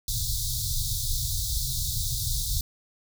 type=band-stop noise; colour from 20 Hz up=pink; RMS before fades=-28 dBFS; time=0.08-2.61 s; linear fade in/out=2 ms; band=140 to 3600 Hz; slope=96 dB/octave; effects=none